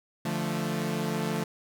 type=chord; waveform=sawtooth; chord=D minor; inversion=none; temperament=equal with one note detuned; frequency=146.83 / 173.21 / 220 Hz; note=D3 / F3 / A3; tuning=0 / -14 / 0 cents; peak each=-30 / -28 / -28 dBFS; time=0.25-1.44 s; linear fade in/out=5 ms; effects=none